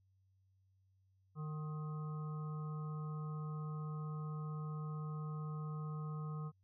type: harmonic tone with a mistuned harmonic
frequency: 152.6 Hz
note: D#3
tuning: 33 cents flat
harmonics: 1 / 3 / 5 / 7 / 8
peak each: -40 / -55 / -61 / -56 / -54 dBFS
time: 1.35-6.52 s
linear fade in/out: 50 ms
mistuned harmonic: 8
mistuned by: +47 cents
effects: added 95 Hz sine -70 dBFS peak until 6.63 s